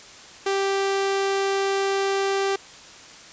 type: tone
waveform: sawtooth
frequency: 392 Hz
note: G4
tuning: in tune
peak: -17 dBFS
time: 0.46-2.56 s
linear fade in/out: 5 ms
effects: white hiss -44 dBFS RMS until 3.32 s + resampled to 16000 Hz